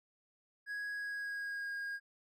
triangle tone with pitch glide, 1661.2 to 1628.9 Hz, G#6 to G#6, 0 to -34 cents, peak -36 dBFS, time 0.66-2 s, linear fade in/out 50 ms, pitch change -34 cents, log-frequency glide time 0.92-1.72 s, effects none

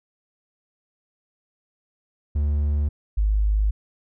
triangle / sine tone pair in turn, 73.3 / 51.83 Hz, D2 / G#1, -3 / -3 cents, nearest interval tritone, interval 600 cents, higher first, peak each -17 dBFS, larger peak neither, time 2.35-2.89 / 3.17-3.71 s, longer neither, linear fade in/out 10 ms, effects none

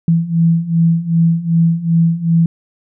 sine beating tone pair, 164.81 / 167.41 Hz, E3 / E3, 0 / +27 cents, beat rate 2.6 Hz, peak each -15 / -12 dBFS, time 0.08-2.46 s, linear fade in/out 2 ms, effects none

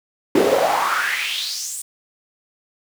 brown noise with high-pass filter sweep, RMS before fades -20 dBFS, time 0.35-1.82 s, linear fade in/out 5 ms, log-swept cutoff 340 to 9100 Hz, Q 4.6, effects none

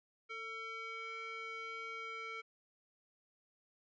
square tone with band-pass filter, 450.1 Hz, A4, 39 cents sharp, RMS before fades -45 dBFS, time 0.29-2.42 s, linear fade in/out 20 ms, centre 1900 Hz, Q 5.4, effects resampled to 16000 Hz

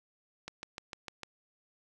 click train, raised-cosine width 0.2 ms, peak -23 dBFS, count 6, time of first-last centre 0.48-1.233 s, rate 6.64 Hz, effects none

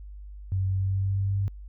sine tone with pitch glide, 95.1 to 98.51 Hz, F#2 to G2, +48 to +9 cents, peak -23 dBFS, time 0.52-1.48 s, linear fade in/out 0 ms, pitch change +61 cents, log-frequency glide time 0.68-1.31 s, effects added 50 Hz sine -39 dBFS peak until 1.68 s

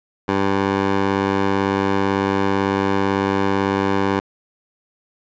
15% pulse tone with band-pass filter, 98 Hz, G2, in tune, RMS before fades -19 dBFS, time 0.28-4.2 s, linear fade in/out 10 ms, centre 780 Hz, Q 0.63, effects resampled to 16000 Hz

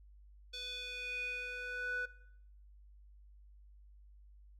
square tone with band-pass filter sweep, 495.5 Hz, B4, 6 cents sharp, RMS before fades -41 dBFS, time 0.53-2.06 s, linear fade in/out 10 ms, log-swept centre 3900 to 1400 Hz, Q 4.7, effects noise-tail reverb RT60 0.7 s tail -18 dB re dry + added 50 Hz sine -56 dBFS peak until 4.59 s

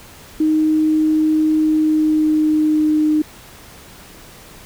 sine tone with pitch glide, 311.1 to 306.1 Hz, D#4 to D#4, 0 to -28 cents, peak -12 dBFS, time 0.4-3.22 s, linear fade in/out 5 ms, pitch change -28 cents, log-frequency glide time 1.59-3.09 s, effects pink hiss -41 dBFS RMS until 4.65 s

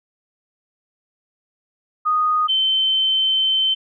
sine tone pair in turn, 1240 / 3086 Hz, D#6 / G7, -6 / -28 cents, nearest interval octave + major third, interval 1578 cents, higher second, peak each -15 / -15 dBFS, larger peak neither, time 2.05-2.48 / 2.48-3.75 s, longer second, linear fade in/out 20 ms, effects none

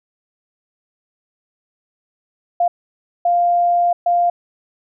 sine tone bursts at uneven times, 698.5 Hz, F5, in tune, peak -12 dBFS, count 3, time 2.6-2.68 / 3.25-3.93 / 4.06-4.3 s, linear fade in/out 5 ms, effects none

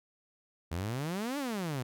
sawtooth exponential two-way sweep, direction up then down, 77.78 to 297.2 to 119.4 Hz, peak -29 dBFS, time 0.71-1.83 s, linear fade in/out 10 ms, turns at 1.38 s, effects none

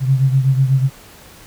sine beating tone pair, 132.2 / 140.3 Hz, C3 / C#3, +18 / +21 cents, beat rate 8.1 Hz, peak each -12 / -18 dBFS, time 0-0.9 s, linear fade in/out 50 ms, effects pink hiss -42 dBFS RMS until 1.46 s

